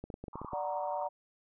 clicks, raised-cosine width 2 ms, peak -28 dBFS, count 9, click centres 0.04 / 0.102 / 0.141 / 0.24 / 0.282 / 0.356 / 0.416 / 0.447 / 0.533 s
pink band-pass noise, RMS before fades -47 dBFS, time 0.33-1.07 s, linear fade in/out 2 ms, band 870 to 1200 Hz, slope 96 dB/octave
sine chord, D augmented, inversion none, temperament equal, 587.3 / 740 / 932.3 Hz, D5 / F#5 / A#5, 0 / 0 / 0 cents, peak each -37 dBFS, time 0.52-1.09 s, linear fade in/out 20 ms
effects none

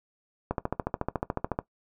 click train, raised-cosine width 1 ms, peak -13 dBFS, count 16, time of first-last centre 0.51-1.589 s, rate 13.9 Hz, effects noise-tail reverb RT60 0.1 s tail -17 dB re dry

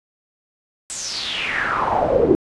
brown noise with band-pass filter sweep, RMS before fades -20 dBFS, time 0.9-2.35 s, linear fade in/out 0 ms, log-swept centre 8100 to 340 Hz, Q 5.7, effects resampled to 24000 Hz

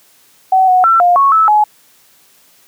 sine tone with pitch steps, 756 / 736 / 1344 / 707 / 1105 / 1307 / 845 Hz, F#5 / F#5 / E6 / F5 / C#6 / E6 / G#5, +37 / -9 / +33 / +21 / -6 / -15 / +30 cents, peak -6 dBFS, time 0.52-1.64 s, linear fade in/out 5 ms, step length 160 ms, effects white hiss -49 dBFS RMS until 2.67 s + high-pass 100 Hz 12 dB/octave

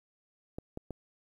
clicks, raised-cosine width 2 ms, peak -25 dBFS, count 3, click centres 0.585 / 0.774 / 0.907 s, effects 10-bit

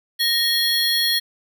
square tone cluster, 1863 / 3329 / 4276 Hz, A#6 / G#7 / C8, -2 / +3 / +37 cents, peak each -25 / -22 / -21 dBFS, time 0.19-1.2 s, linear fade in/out 20 ms, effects none

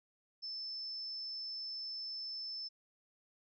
sine tone, 5274 Hz, E8, in tune, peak -40 dBFS, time 0.42-2.69 s, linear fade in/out 20 ms, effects none

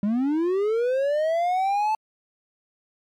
triangle linear sweep, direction up, 196 to 880 Hz, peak -18 dBFS, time 0.03-1.95 s, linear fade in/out 2 ms, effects MP3 96 kbps

